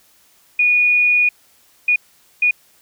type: tone bursts at uneven times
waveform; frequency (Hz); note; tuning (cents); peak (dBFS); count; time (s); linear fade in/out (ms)
sine; 2455; D#7; -24; -11; 3; 0.59-1.29 / 1.88-1.96 / 2.42-2.51; 5
effects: white hiss -54 dBFS RMS until 2.81 s